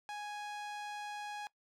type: tone with low-pass filter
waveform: sawtooth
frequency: 830.6 Hz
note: G#5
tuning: in tune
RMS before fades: -43 dBFS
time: 0.09-1.47 s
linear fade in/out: 0 ms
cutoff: 7300 Hz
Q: 0.51
effects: noise-tail reverb RT60 0.1 s tail -20 dB re dry